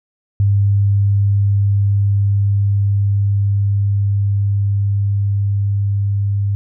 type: tone with level ramp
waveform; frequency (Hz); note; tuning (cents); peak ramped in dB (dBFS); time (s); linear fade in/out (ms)
sine; 100.4; G2; +42; -10 to -14; 0.4-6.55; 0
effects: none